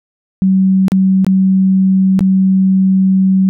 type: tone with dropouts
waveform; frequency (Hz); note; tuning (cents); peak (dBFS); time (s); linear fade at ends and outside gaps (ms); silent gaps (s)
sine; 190; F#3; +46; -7; 0.42-3.49; 0; 0.882-0.919 / 1.246-1.266 / 2.192-2.207
effects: none